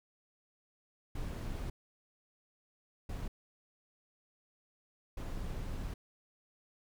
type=noise bursts at uneven times; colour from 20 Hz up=brown; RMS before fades=-39 dBFS; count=3; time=1.15-1.7 / 3.09-3.28 / 5.17-5.94 s; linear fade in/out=5 ms; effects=none

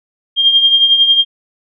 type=tone with tremolo; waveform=sine; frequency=3209 Hz; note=G7; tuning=40 cents sharp; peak=-4 dBFS; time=0.36-1.25 s; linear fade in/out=50 ms; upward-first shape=triangle; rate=11 Hz; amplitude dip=65%; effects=none

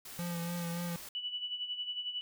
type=noise; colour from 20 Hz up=white; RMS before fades=-47 dBFS; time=0.05-1.09 s; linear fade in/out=5 ms
type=tone with vibrato; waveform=square; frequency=171.7 Hz; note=F3; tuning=29 cents flat; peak=-36 dBFS; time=0.19-0.96 s; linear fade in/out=0 ms; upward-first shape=sine; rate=3.5 Hz; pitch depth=27 cents each way
type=tone with tremolo; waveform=sine; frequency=2960 Hz; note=F#7; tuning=in tune; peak=-33 dBFS; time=1.15-2.21 s; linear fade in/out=0 ms; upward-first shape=sine; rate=11 Hz; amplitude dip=65%
effects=none

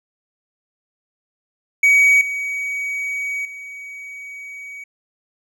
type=tone with level steps; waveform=triangle; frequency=2261 Hz; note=C#7; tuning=34 cents sharp; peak=-8 / -20 / -30 dBFS; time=1.83-4.84 s; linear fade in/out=5 ms; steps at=2.21 / 3.45 s; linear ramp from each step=2 ms; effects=none

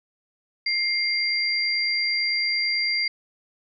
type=tone pair together; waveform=sine; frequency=2113 / 4744 Hz; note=C7 / D8; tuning=+16 / +17 cents; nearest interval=octave + major second; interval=1401 cents; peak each=-24 dBFS; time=0.66-3.08 s; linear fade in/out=5 ms; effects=none

